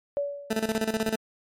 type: tone with exponential decay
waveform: sine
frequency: 570 Hz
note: C#5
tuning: 48 cents sharp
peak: -22 dBFS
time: 0.17-0.77 s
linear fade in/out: 0 ms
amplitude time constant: 130 ms
type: tone with tremolo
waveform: 20% pulse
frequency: 220.2 Hz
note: A3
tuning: 2 cents sharp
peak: -18 dBFS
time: 0.5-1.16 s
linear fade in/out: 10 ms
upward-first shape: square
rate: 16 Hz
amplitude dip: 75%
type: click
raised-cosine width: 3 ms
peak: -26 dBFS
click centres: 1.085 s
effects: MP3 64 kbps